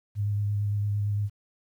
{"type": "tone with vibrato", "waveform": "sine", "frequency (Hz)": 102.8, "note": "G#2", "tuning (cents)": -17, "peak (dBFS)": -24, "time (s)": [0.15, 1.3], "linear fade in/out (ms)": 50, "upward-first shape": "square", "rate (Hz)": 8.8, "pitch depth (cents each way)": 14, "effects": ["10-bit"]}